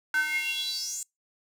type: tone with high-pass filter sweep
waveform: square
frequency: 305.2 Hz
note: D#4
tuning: 33 cents flat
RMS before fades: -30 dBFS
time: 0.14-1.03 s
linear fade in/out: 2 ms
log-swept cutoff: 1400 to 7600 Hz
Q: 8.8
effects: noise-tail reverb RT60 0.2 s tail -26 dB re dry